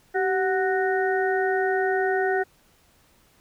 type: harmonic tone with a mistuned harmonic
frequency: 370 Hz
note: F#4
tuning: in tune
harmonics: 1 / 2 / 4 / 5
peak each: -23 / -26 / -29 / -30 dBFS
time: 0.14-2.44 s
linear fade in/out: 20 ms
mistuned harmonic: 1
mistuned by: +68 cents
effects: pink hiss -60 dBFS RMS until 3.4 s